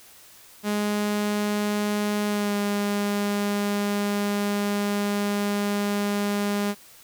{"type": "tone with pitch glide", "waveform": "sawtooth", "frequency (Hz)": [207.7, 204], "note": ["G#3", "G#3"], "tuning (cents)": [0, -31], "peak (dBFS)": -19, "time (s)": [0.63, 6.75], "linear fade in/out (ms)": 50, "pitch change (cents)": -31, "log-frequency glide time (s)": [2.27, 2.56], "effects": ["white hiss -50 dBFS RMS until 7.03 s"]}